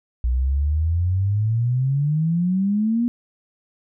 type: exponential sweep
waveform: sine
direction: up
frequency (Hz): 59.5 to 243.1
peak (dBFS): -17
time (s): 0.24-3.08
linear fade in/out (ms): 0
effects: none